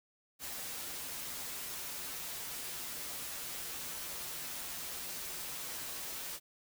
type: noise with comb filter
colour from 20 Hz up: white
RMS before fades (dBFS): -42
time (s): 0.39-6.4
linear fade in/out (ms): 50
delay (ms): 9.5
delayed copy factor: -0.55
effects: none